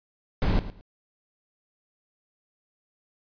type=noise with echo; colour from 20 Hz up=brown; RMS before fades=-22 dBFS; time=0.42-0.59 s; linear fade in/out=0 ms; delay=110 ms; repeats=2; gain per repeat=-14 dB; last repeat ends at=0.81 s; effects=resampled to 11025 Hz